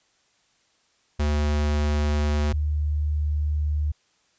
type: tone pair in turn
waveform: square / sine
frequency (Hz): 74.2 / 74.8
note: D2 / D2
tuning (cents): +18 / +32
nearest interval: unison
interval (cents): 14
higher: second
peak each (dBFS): -21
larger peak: neither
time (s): 1.19-2.53 / 2.53-3.92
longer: second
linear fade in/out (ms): 10
effects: white hiss -65 dBFS RMS until 4.38 s + resampled to 16000 Hz